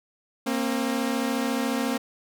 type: tone pair together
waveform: sawtooth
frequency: 233.1 / 267.2 Hz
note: A#3 / C4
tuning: 0 / +36 cents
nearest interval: major second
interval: 236 cents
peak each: -23 dBFS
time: 0.46-1.98 s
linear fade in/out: 10 ms
effects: none